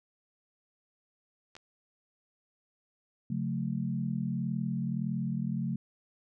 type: clicks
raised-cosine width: 0.2 ms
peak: -32 dBFS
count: 2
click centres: 1.553 / 1.566 s
type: chord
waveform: sine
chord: F# minor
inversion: second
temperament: equal with one note detuned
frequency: 138.59 / 180.46 / 220 Hz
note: C#3 / F#3 / A3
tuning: 0 / -43 / 0 cents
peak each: -34 dBFS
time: 3.3-5.76 s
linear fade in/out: 5 ms
effects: none